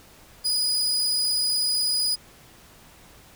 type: tone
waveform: 35% pulse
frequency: 4942 Hz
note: D#8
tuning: 13 cents flat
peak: -20 dBFS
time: 0.44-2.16 s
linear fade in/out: 20 ms
effects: pink hiss -51 dBFS RMS until 3.35 s